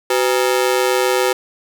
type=ring-modulated tone; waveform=sawtooth; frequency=440 Hz; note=A4; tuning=in tune; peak=-7 dBFS; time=0.1-1.33 s; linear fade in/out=5 ms; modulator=63.7 Hz; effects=none